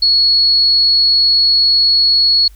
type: tone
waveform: sine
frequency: 4358 Hz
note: C#8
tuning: 30 cents flat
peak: -8 dBFS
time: 0.02-2.48 s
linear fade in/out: 5 ms
effects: added 50 Hz sine -37 dBFS peak until 2.55 s + white hiss -52 dBFS RMS until 2.55 s